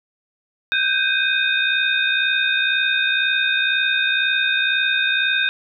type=tone cluster; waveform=sine; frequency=1530 / 1592 / 2500 / 3668 Hz; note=G6 / G6 / D#7 / A#7; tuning=-42 / +26 / +8 / -29 cents; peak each=-22 dBFS; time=0.72-5.49 s; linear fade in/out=0 ms; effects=none